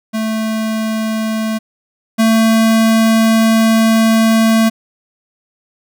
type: tone pair in turn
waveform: square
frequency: 220 / 223.6 Hz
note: A3 / A3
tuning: 0 / +28 cents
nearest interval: unison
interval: 28 cents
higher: second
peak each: -16 / -9 dBFS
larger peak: second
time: 0.13-1.59 / 2.18-4.7 s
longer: second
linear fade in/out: 20 ms
effects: none